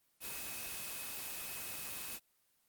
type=tone in noise; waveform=sine; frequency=2556 Hz; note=D#7; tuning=46 cents sharp; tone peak=-50 dBFS; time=0.2-2.2 s; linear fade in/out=50 ms; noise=white; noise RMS=-43 dBFS; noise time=0.2-2.2 s; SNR=-10 dB; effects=white hiss -75 dBFS RMS until 2.68 s + Opus 24 kbps